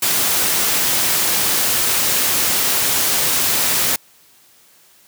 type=noise; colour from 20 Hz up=white; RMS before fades=-17 dBFS; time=0.02-3.96 s; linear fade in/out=5 ms; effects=white hiss -51 dBFS RMS until 5.07 s + high-pass 80 Hz 12 dB/octave